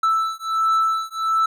triangle beating tone pair, 1318.5 / 1319.9 Hz, E6 / E6, 0 / +2 cents, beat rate 1.4 Hz, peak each -19 dBFS, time 0.03-1.46 s, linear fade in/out 5 ms, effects none

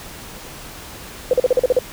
sine tone bursts, 504 Hz, B4, 35 cents sharp, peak -10 dBFS, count 8, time 1.31-1.789 s, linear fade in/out 2 ms, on 24 ms, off 41 ms, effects pink hiss -36 dBFS RMS until 1.92 s

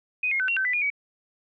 sine tone with pitch steps, 2498 / 2145 / 1518 / 2743 / 1540 / 1990 / 2434 / 2267 Hz, D#7 / C7 / F#6 / F7 / G6 / B6 / D#7 / C#7, +6 / +42 / +44 / -32 / -31 / +13 / -39 / +38 cents, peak -22 dBFS, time 0.23-0.902 s, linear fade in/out 5 ms, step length 84 ms, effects none

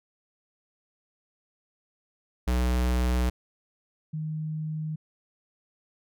square / sine tone pair in turn, 61.74 / 155.58 Hz, B1 / D#3, 0 / 0 cents, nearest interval octave + major third, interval 1600 cents, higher second, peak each -23 / -29 dBFS, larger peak first, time 2.47-3.3 / 4.13-4.96 s, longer neither, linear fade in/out 10 ms, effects none

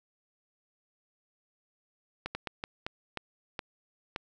slowing click train, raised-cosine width 0.3 ms, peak -18 dBFS, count 8, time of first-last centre 2.26-4.161 s, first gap 90 ms, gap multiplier 1.36, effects none

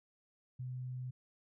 sine tone, 126.8 Hz, B2, 46 cents sharp, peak -39 dBFS, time 0.59-1.11 s, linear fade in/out 10 ms, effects none

